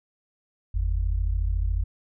sine tone pair together, 47.26 / 81.2 Hz, F#1 / E2, +37 / -26 cents, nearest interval major sixth, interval 937 cents, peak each -23 / -27 dBFS, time 0.74-1.84 s, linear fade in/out 10 ms, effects none

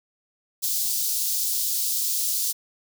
white high-pass noise, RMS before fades -25 dBFS, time 0.62-2.53 s, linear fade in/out 20 ms, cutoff 4200 Hz, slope 24 dB/octave, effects none

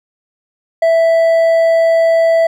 triangle tone with hard clipping, 659.3 Hz, E5, in tune, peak -9 dBFS, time 0.82-2.47 s, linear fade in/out 5 ms, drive 7 dB, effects none

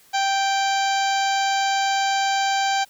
harmonic tone, 784 Hz, G5, in tune, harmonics 1 / 2 / 3 / 4 / 5 / 6 / 7 / 8 / 9, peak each -20 / -27 / -31 / -31 / -33 / -33 / -39 / -36 / -36 dBFS, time 0.13-2.85 s, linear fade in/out 20 ms, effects white hiss -54 dBFS RMS until 2.89 s

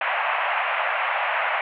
pink band-pass noise, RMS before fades -24 dBFS, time 0.01-1.61 s, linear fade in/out 2 ms, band 630 to 2700 Hz, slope 48 dB/octave, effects none

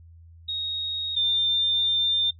sine tone pair in turn, 3755 / 3598 Hz, A#7 / A7, +12 / +38 cents, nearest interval minor second, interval 74 cents, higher first, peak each -26 / -20 dBFS, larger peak second, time 0.48-1.16 / 1.16-2.31 s, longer second, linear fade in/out 10 ms, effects noise-tail reverb RT60 0.1 s tail -18 dB re dry + added 83 Hz sine -46 dBFS peak until 2.39 s

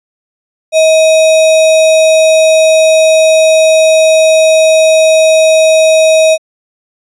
sine tone with sample-and-hold, 636 Hz, D#5, 38 cents sharp, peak -3 dBFS, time 0.72-6.38 s, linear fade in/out 50 ms, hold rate 3150 Hz, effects resampled to 22050 Hz

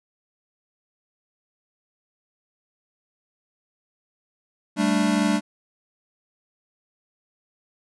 square chord, G suspended second, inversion none, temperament equal, 196 / 220 / 293.7 Hz, G3 / A3 / D4, 0 / 0 / 0 cents, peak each -24 dBFS, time 4.76-5.41 s, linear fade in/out 50 ms, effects resampled to 24000 Hz

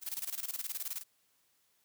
blue noise with tremolo, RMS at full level -37 dBFS, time 0.01-1.04 s, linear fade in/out 50 ms, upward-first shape square, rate 19 Hz, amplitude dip 80%, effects white hiss -73 dBFS RMS until 1.84 s + high-pass 60 Hz 12 dB/octave

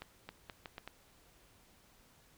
accelerating click train, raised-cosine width 0.3 ms, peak -28 dBFS, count 6, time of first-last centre 0.02-0.876 s, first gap 270 ms, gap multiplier 0.77, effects pink hiss -65 dBFS RMS until 2.37 s

